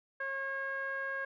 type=tone with low-pass filter; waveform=sawtooth; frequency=543 Hz; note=C#5; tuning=36 cents flat; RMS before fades=-37 dBFS; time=0.2-1.25 s; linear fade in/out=5 ms; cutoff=1600 Hz; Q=7.5; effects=none